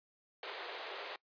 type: band-pass noise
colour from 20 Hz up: pink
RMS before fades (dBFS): -45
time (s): 0.43-1.16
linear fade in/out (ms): 2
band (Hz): 390 to 4400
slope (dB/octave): 48
effects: noise-tail reverb RT60 0.1 s tail -22 dB re dry + resampled to 11025 Hz